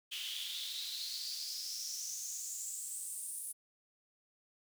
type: noise with high-pass filter sweep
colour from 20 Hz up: pink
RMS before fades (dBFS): -42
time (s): 0.11-3.53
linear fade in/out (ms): 20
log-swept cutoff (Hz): 3000 to 10000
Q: 6.1
effects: none